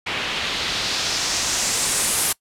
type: noise with low-pass filter sweep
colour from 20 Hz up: white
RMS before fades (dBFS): -23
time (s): 0.06-2.33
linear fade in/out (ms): 10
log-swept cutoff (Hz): 2700 to 11000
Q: 1.7
effects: noise-tail reverb RT60 0.1 s tail -23 dB re dry